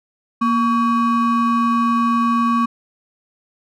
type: ring-modulated tone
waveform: triangle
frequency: 682 Hz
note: F5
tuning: 41 cents flat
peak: -9 dBFS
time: 0.41-2.66 s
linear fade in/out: 10 ms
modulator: 446 Hz
effects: none